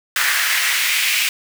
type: noise with high-pass filter sweep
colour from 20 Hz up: pink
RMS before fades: -18 dBFS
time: 0.16-1.29 s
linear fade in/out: 2 ms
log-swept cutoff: 1600 to 2500 Hz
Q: 2.6
effects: none